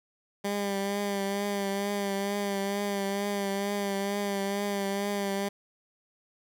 15% pulse tone with vibrato, 200 Hz, G3, 35 cents sharp, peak -22 dBFS, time 0.44-5.49 s, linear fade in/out 10 ms, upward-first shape triangle, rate 2.2 Hz, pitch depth 36 cents each way, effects none

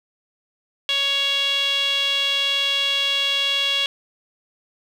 sawtooth tone with band-pass filter, 557 Hz, C#5, 8 cents sharp, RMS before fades -21 dBFS, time 0.89-3.86 s, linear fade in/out 0 ms, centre 3200 Hz, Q 7.8, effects 8-bit

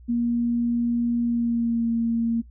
sine tone with pitch glide, 236.9 to 230.7 Hz, A#3 to A#3, +28 to -18 cents, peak -20 dBFS, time 0.08-2.42 s, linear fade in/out 20 ms, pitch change -46 cents, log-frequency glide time 1.22-1.9 s, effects noise-tail reverb RT60 0.1 s tail -21 dB re dry + added 60 Hz sine -44 dBFS peak until 2.5 s

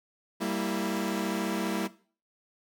sawtooth chord, E diminished, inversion first, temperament equal with one note detuned, 196 / 230.7 / 329.6 Hz, G3 / Bb3 / E4, 0 / -18 / 0 cents, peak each -29 dBFS, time 0.4-1.88 s, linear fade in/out 20 ms, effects noise-tail reverb RT60 0.4 s tail -17 dB re dry

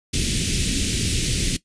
pink band-stop noise, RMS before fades -22 dBFS, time 0.13-1.57 s, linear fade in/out 10 ms, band 340 to 2500 Hz, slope 24 dB/octave, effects noise-tail reverb RT60 0.1 s tail -17 dB re dry + resampled to 22050 Hz

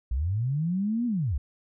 sine linear two-way sweep, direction up then down, 55 to 246.9 to 55 Hz, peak -24 dBFS, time 0.11-1.38 s, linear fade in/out 5 ms, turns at 1.06 s, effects none

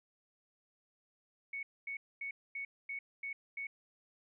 sine tone bursts, 2220 Hz, C#7, 2 cents sharp, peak -38 dBFS, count 7, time 1.53-3.67 s, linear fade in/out 5 ms, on 100 ms, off 240 ms, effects none

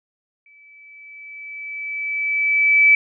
sine tone with exponential growth, 2305 Hz, D7, 33 cents flat, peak -8 dBFS, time 0.46-2.95 s, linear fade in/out 2 ms, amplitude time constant 540 ms, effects none

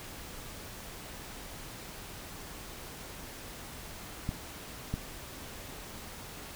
clicks, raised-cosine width 5 ms, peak -19 dBFS, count 2, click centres 4.291 / 4.94 s, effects pink hiss -45 dBFS RMS until 6.55 s

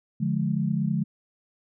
sine chord, D diminished, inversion none, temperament just, 146.83 / 176.2 / 211.4 Hz, D3 / F3 / Ab3, 0 / +16 / +31 cents, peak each -27 dBFS, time 0.2-1.04 s, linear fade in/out 10 ms, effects none

